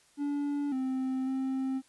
triangle tone with pitch steps, 287.4 / 261.2 / 264.4 Hz, D4 / C4 / C4, -37 / -3 / +18 cents, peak -27 dBFS, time 0.17-1.82 s, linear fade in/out 50 ms, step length 550 ms, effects white hiss -64 dBFS RMS until 1.88 s + resampled to 24000 Hz

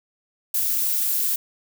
violet noise with amplitude modulation, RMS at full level -20 dBFS, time 0.54-1.36 s, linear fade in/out 5 ms, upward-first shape sine, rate 241 Hz, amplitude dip 55%, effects none

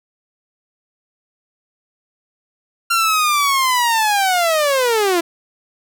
sawtooth linear sweep, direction down, 1385 to 329.6 Hz, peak -10 dBFS, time 2.9-5.21 s, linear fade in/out 10 ms, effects none

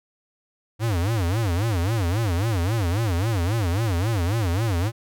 square tone with vibrato, 99 Hz, G2, 18 cents sharp, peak -21 dBFS, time 0.79-4.92 s, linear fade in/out 50 ms, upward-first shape sine, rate 3.7 Hz, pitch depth 290 cents each way, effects none

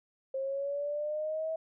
sine linear sweep, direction up, 531 to 647 Hz, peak -31 dBFS, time 0.34-1.56 s, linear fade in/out 5 ms, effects none

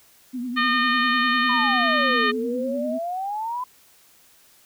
sine tone with vibrato, 246.9 Hz, B3, in tune, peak -26 dBFS, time 0.33-2.99 s, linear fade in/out 20 ms, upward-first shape triangle, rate 10 Hz, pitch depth 89 cents each way
harmonic tone, 610 Hz, D#5, 34 cents flat, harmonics 2 / 3 / 4 / 5 / 6 / 7, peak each -22 / -22 / -30 / -29 / -33 / -34 dBFS, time 0.56-2.32 s, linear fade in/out 20 ms
sine exponential two-way sweep, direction down then up, 1019 to 415.3 to 1019 Hz, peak -25 dBFS, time 1.49-3.64 s, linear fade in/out 5 ms, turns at 2.29 s
effects white hiss -55 dBFS RMS until 4.65 s

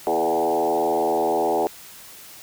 sine tone with frequency modulation, 587 Hz, D5, 1 cent flat, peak -18 dBFS, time 0.07-1.67 s, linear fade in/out 0 ms, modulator 80.5 Hz, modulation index 3.2, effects white hiss -43 dBFS RMS until 2.42 s

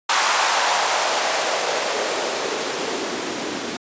blue noise with band-pass filter sweep, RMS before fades -22 dBFS, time 0.09-3.77 s, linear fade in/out 5 ms, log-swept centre 990 to 270 Hz, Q 2, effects resampled to 16000 Hz

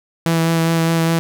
sawtooth tone with vibrato, 164.81 Hz, E3, in tune, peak -10 dBFS, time 0.26-1.19 s, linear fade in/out 0 ms, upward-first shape sine, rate 4.9 Hz, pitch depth 13 cents each way, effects none

